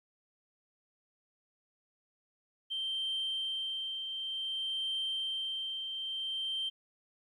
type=tone with tremolo; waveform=sine; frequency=3136 Hz; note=G7; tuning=in tune; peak=-30 dBFS; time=2.7-6.7 s; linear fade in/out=20 ms; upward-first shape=triangle; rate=0.55 Hz; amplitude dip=50%; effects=tanh soft clip ceiling -29 dBFS + 12-bit